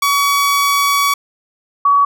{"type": "tone pair in turn", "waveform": ["sawtooth", "sine"], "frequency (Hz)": [1132, 1132], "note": ["C#6", "C#6"], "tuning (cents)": [36, 36], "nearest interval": "unison", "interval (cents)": 0, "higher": "neither", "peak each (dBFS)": -8, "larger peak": "neither", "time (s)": [[0.02, 1.14], [1.85, 2.05]], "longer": "first", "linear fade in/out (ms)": 5, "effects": []}